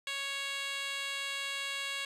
10% pulse tone with band-pass filter, 554.4 Hz, C#5, in tune, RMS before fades -37 dBFS, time 0.07-2.05 s, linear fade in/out 2 ms, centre 3900 Hz, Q 0.92, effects resampled to 32000 Hz + 9-bit

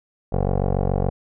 15% pulse tone with low-pass filter, 47.03 Hz, F#1, 29 cents sharp, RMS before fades -21 dBFS, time 0.32-1.1 s, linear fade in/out 10 ms, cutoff 650 Hz, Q 2.9, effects none

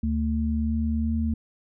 sine tone pair together, 74.92 / 224.3 Hz, D2 / A3, +35 / +34 cents, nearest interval octave + perfect fifth, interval 1899 cents, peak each -25 dBFS, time 0.03-1.34 s, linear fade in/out 5 ms, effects none

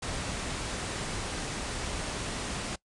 pink low-pass noise, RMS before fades -35 dBFS, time 0.02-2.76 s, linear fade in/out 10 ms, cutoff 9900 Hz, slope 96 dB/octave, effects noise-tail reverb RT60 0.1 s tail -21 dB re dry

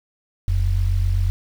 sine tone pair together, 42.71 / 90.5 Hz, F1 / F#2, -38 / -38 cents, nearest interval octave + minor second, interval 1300 cents, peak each -19 dBFS, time 0.48-1.3 s, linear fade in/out 0 ms, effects 7-bit

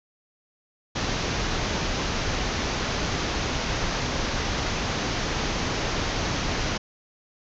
pink low-pass noise, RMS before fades -27 dBFS, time 0.95-6.78 s, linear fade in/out 10 ms, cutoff 6600 Hz, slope 96 dB/octave, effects none

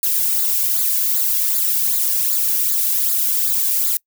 violet noise with flanger, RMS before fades -18 dBFS, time 0.03-3.97 s, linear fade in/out 2 ms, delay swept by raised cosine 0.34 to 1.64 ms, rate 2.6 Hz, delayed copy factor -0.75, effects noise-tail reverb RT60 0.1 s tail -25 dB re dry

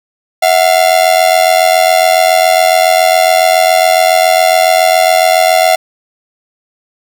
45% pulse ring-modulated tone, 692 Hz, F5, 16 cents flat, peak -3 dBFS, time 0.42-5.76 s, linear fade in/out 10 ms, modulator 43.6 Hz, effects none

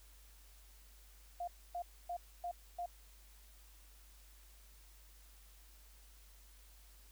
sine tone bursts, 702 Hz, F5, 9 cents sharp, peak -38 dBFS, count 5, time 1.4-2.86 s, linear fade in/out 5 ms, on 76 ms, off 270 ms, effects added 50 Hz sine -59 dBFS peak until 7.11 s + white hiss -65 dBFS RMS until 7.11 s

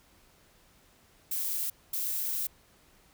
violet noise bursts at uneven times, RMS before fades -32 dBFS, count 2, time 1.31-1.7 / 1.93-2.47 s, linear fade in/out 5 ms, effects pink hiss -62 dBFS RMS until 3.13 s

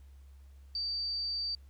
sine tone, 4632 Hz, D8, 25 cents flat, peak -32 dBFS, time 0.75-1.55 s, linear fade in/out 2 ms, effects added 68 Hz sine -51 dBFS peak until 1.69 s + pink hiss -71 dBFS RMS until 1.69 s

